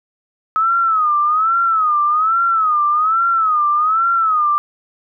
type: tone with vibrato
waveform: sine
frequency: 1274 Hz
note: D#6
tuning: 41 cents sharp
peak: -12 dBFS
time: 0.56-4.58 s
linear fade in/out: 0 ms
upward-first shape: sine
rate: 1.2 Hz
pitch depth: 130 cents each way
effects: none